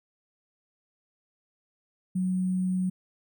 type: tone with sample-and-hold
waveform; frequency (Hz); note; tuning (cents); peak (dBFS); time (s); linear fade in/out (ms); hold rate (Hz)
sine; 184.4; F#3; -6; -24; 2.15-2.9; 10; 8820
effects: none